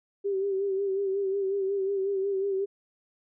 sine tone with vibrato, 391.4 Hz, G4, 3 cents flat, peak -25 dBFS, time 0.24-2.66 s, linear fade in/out 20 ms, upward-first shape sine, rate 5.5 Hz, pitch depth 49 cents each way, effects none

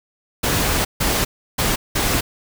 pink noise bursts at uneven times, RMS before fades -19 dBFS, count 4, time 0.43-0.85 / 1-1.25 / 1.58-1.76 / 1.95-2.21 s, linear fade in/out 10 ms, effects none

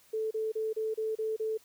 sine tone bursts, 438.6 Hz, A4, 6 cents flat, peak -29 dBFS, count 7, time 0.13-1.576 s, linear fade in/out 10 ms, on 180 ms, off 31 ms, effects white hiss -62 dBFS RMS until 1.64 s

